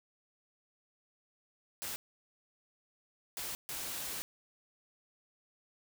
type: noise bursts at uneven times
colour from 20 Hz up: white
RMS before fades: -40 dBFS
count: 3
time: 1.82-1.96 / 3.37-3.55 / 3.69-4.22 s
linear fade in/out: 0 ms
effects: none